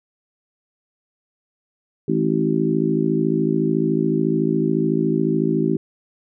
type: harmonic tone with a mistuned harmonic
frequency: 53.9 Hz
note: A1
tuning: 35 cents flat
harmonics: 3 / 4 / 5 / 6 / 7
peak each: -23 / -23 / -23 / -23 / -23 dBFS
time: 2.08-5.77 s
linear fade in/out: 5 ms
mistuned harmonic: 7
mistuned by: +19 cents
effects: none